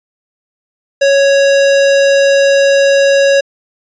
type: tone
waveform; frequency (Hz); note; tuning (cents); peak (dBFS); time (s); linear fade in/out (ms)
square; 554.4; C#5; 0; -7; 1.01-3.41; 10
effects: resampled to 16000 Hz